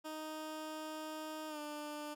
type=tone with pitch glide; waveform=15% pulse; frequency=311.1 to 297.7 Hz; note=D#4 to D4; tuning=0 to +24 cents; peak=-36 dBFS; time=0.04-2.15 s; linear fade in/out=20 ms; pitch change=-76 cents; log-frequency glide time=1.48-1.59 s; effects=none